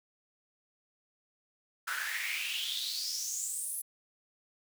pink noise with high-pass filter sweep, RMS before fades -36 dBFS, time 1.87-3.82 s, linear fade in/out 10 ms, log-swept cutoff 1400 to 11000 Hz, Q 6.8, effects none

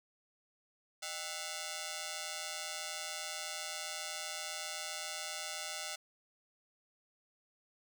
5% pulse ring-modulated tone, 698.5 Hz, F5, in tune, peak -25 dBFS, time 1.02-5.96 s, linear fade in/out 10 ms, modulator 83.8 Hz, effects none

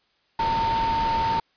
sine tone in noise, 908 Hz, A#5, 46 cents flat, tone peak -21 dBFS, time 0.39-1.4 s, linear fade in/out 5 ms, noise pink, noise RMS -30 dBFS, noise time 0.39-1.4 s, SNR +6 dB, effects white hiss -66 dBFS RMS until 1.56 s + resampled to 11025 Hz

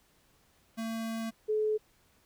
square / sine tone pair in turn, 225.6 / 429.3 Hz, A3 / A4, +44 / -43 cents, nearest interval major seventh, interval 1113 cents, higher second, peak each -34 / -26 dBFS, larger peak second, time 0.77-1.31 / 1.48-1.78 s, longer first, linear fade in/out 20 ms, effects pink hiss -67 dBFS RMS until 2.25 s

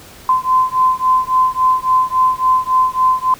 sine beating tone pair, 1027 / 1030.6 Hz, C6 / C6, -33 / -27 cents, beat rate 3.6 Hz, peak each -14 dBFS, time 0.29-3.34 s, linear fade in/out 2 ms, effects pink hiss -39 dBFS RMS until 3.39 s

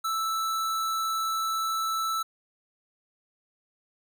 square tone, 1318.5 Hz, E6, in tune, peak -27 dBFS, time 0.04-2.23 s, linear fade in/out 10 ms, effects none

